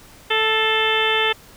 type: harmonic tone with a mistuned harmonic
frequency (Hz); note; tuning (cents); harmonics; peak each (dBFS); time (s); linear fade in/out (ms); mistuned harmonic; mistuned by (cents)
440; A4; 0; 1 / 2 / 3 / 4 / 5 / 6 / 7 / 8; -23 / -25 / -26 / -24 / -26 / -24 / -24 / -25; 0.3-1.33; 10; 5; -47
effects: pink hiss -46 dBFS RMS until 1.56 s